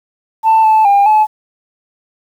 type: tone with pitch steps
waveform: sine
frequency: 887 / 873 / 803 / 859 Hz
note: A5 / A5 / G5 / A5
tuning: +14 / -14 / +41 / -42 cents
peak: -4 dBFS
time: 0.43-1.27 s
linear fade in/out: 50 ms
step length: 210 ms
effects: tanh soft clip ceiling -4 dBFS + 7-bit